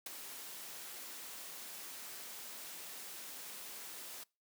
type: noise with ADSR envelope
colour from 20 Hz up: white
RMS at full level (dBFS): -41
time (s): 0.06-4.24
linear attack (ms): 5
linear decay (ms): 15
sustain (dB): -7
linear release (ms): 11
effects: noise-tail reverb RT60 0.3 s tail -25 dB re dry + high-pass 200 Hz 12 dB/octave